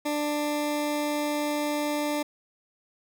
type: tone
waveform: 20% pulse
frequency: 295.8 Hz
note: D4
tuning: 13 cents sharp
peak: -21 dBFS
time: 0.05-2.23 s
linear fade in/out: 10 ms
effects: none